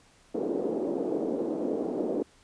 white band-pass noise, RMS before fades -30 dBFS, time 0.34-2.23 s, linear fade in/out 10 ms, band 260 to 460 Hz, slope 24 dB/octave, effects pink hiss -60 dBFS RMS until 2.43 s + resampled to 22050 Hz

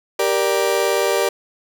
35% pulse chord, G minor, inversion none, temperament just, 392 / 470.4 / 588 Hz, G4 / Bb4 / D5, 0 / +16 / +2 cents, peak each -19 dBFS, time 0.19-1.29 s, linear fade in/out 5 ms, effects none

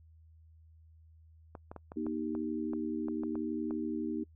clicks, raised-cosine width 1 ms, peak -30 dBFS, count 11, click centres 1.552 / 1.715 / 1.763 / 1.919 / 2.066 / 2.351 / 2.734 / 3.084 / 3.235 / 3.355 / 3.709 s
sine chord, Eb major, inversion second, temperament equal with one note detuned, 239.2 / 311.1 / 392 Hz, Bb3 / Eb4 / G4, +45 / 0 / 0 cents, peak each -37 / -35 / -41 dBFS, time 1.96-4.24 s, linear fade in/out 10 ms
effects noise-tail reverb RT60 0.1 s tail -26 dB re dry + added 80 Hz sine -56 dBFS peak until 4.35 s

